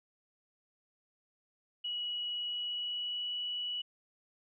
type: tone with pitch glide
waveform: sine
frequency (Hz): 2921 to 2943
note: F#7 to F#7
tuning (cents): -23 to -10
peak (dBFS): -34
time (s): 1.84-3.82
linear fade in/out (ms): 10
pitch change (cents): +13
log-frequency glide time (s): 2.41-3.34
effects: none